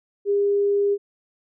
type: tone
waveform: sine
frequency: 404.1 Hz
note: G#4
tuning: 47 cents flat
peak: -17 dBFS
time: 0.25-0.98 s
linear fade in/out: 50 ms
effects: none